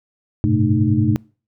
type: tone cluster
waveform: sine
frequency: 99.9 / 110.5 / 128.9 / 219.3 / 305.5 Hz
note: G2 / A2 / C3 / A3 / D#4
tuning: +33 / +8 / -26 / -6 / -32 cents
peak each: -20 dBFS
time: 0.44-1.16 s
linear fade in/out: 0 ms
effects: noise-tail reverb RT60 0.4 s tail -26 dB re dry